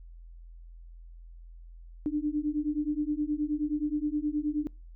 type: beating tone pair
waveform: sine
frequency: 293.7 / 303.2 Hz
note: D4 / D#4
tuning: 0 / -45 cents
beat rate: 9.5 Hz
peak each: -30 dBFS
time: 2.06-4.67 s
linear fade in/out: 0 ms
effects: noise-tail reverb RT60 0.3 s tail -26 dB re dry + added 42 Hz sine -45 dBFS peak until 4.95 s